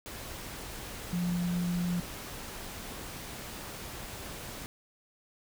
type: tone in noise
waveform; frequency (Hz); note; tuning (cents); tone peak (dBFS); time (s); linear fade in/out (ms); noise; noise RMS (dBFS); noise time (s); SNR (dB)
sine; 175.9; F3; +13; -28; 1.13-2; 0; pink; -42; 0.06-4.66; +11
effects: none